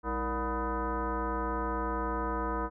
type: tone with frequency modulation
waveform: sine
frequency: 466.2 Hz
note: A#4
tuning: in tune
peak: -29 dBFS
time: 0.03-2.7 s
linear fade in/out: 50 ms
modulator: 262 Hz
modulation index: 3.3
effects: none